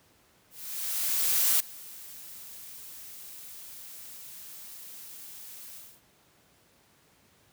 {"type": "noise with ADSR envelope", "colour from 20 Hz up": "blue", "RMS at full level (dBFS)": -23, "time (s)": [0.5, 6.01], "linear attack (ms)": 1100, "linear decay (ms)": 5, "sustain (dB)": -22, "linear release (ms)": 250, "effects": ["pink hiss -63 dBFS RMS until 7.52 s", "high-pass 80 Hz 12 dB/octave"]}